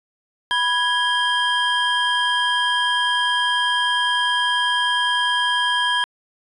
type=tone cluster; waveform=triangle; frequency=985 / 1658 / 3195 Hz; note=B5 / G#6 / G7; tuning=-5 / -3 / +32 cents; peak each=-20 dBFS; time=0.51-6.04 s; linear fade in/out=0 ms; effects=resampled to 24000 Hz